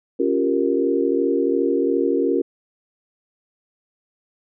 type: chord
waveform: sine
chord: G half-diminished seventh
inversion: second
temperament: equal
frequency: 277.2 / 349.2 / 392 / 466.2 Hz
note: Db4 / F4 / G4 / Bb4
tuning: 0 / 0 / 0 / 0 cents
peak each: -22 / -22 / -23 / -22 dBFS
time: 0.19-2.42 s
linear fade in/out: 10 ms
effects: none